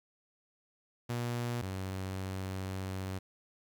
sawtooth tone pair in turn, 120 / 94.83 Hz, B2 / F#2, -49 / +43 cents, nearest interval major third, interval 408 cents, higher first, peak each -29 / -32 dBFS, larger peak first, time 1.09-1.62 / 1.62-3.19 s, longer second, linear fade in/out 10 ms, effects 11-bit

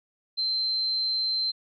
sine tone, 4111 Hz, C8, 31 cents flat, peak -24 dBFS, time 0.37-1.52 s, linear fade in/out 20 ms, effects none

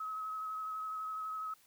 sine tone with vibrato, 1280 Hz, D#6, 49 cents sharp, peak -37 dBFS, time 0-1.54 s, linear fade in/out 5 ms, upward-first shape sine, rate 12 Hz, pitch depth 17 cents each way, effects white hiss -66 dBFS RMS until 1.66 s

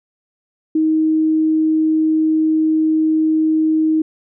sine tone, 314.8 Hz, D#4, 20 cents sharp, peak -12 dBFS, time 0.75-4.02 s, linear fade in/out 5 ms, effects none

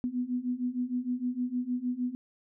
sine beating tone pair, 244.4 / 250.9 Hz, B3 / B3, -18 / +28 cents, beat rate 6.5 Hz, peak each -33 / -31 dBFS, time 0.04-2.15 s, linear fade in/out 0 ms, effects none

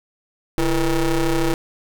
35% pulse ring-modulated tone, 158.5 Hz, D#3, 32 cents sharp, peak -12 dBFS, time 0.58-1.54 s, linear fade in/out 0 ms, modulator 175 Hz, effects none

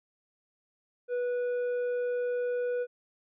triangle tone with tanh clipping, 490 Hz, B4, 14 cents flat, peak -29 dBFS, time 1.08-2.87 s, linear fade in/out 50 ms, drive 10 dB, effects none

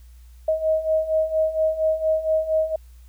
sine beating tone pair, 629 / 633.3 Hz, D#5 / D#5, +19 / +30 cents, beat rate 4.3 Hz, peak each -24 / -20 dBFS, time 0.48-2.76 s, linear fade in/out 5 ms, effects added 60 Hz sine -43 dBFS peak until 3.08 s + white hiss -61 dBFS RMS until 3.08 s

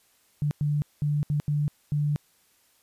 sine tone bursts at uneven times, 147.3 Hz, D3, 6 cents sharp, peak -22 dBFS, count 6, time 0.42-0.51 / 0.61-0.82 / 1.02-1.23 / 1.3-1.4 / 1.48-1.68 / 1.92-2.16 s, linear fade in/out 0 ms, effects white hiss -64 dBFS RMS until 2.82 s + resampled to 32000 Hz

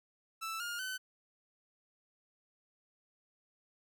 sawtooth tone with pitch steps, 1322 / 1416.9 / 1518.6 Hz, E6 / F6 / F#6, +5 / +25 / +45 cents, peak -34 dBFS, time 0.41-0.98 s, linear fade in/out 20 ms, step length 190 ms, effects none

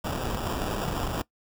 pink noise with sample-and-hold, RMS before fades -30 dBFS, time 0.04-1.22 s, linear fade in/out 5 ms, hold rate 2100 Hz, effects noise-tail reverb RT60 0.1 s tail -20 dB re dry

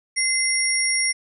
sine tone cluster, 2070 / 5570 / 9440 Hz, C7 / F8 / D9, -19 / -5 / +8 cents, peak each -23 dBFS, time 0.16-1.13 s, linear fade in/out 20 ms, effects none

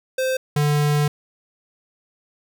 square tone pair in turn, 520 / 147.45 Hz, C5 / D3, -11 / +7 cents, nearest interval octave + minor seventh, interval 2182 cents, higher first, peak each -20 / -17 dBFS, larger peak second, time 0.18-0.37 / 0.56-1.08 s, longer second, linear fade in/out 5 ms, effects none

